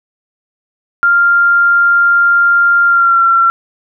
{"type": "tone with pitch glide", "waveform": "sine", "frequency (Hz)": [1395, 1360.8], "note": ["F6", "F6"], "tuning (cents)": [-2, -45], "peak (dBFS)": -6, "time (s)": [1.03, 3.5], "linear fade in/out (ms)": 0, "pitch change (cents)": -43, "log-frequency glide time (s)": [2.86, 3.23], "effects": []}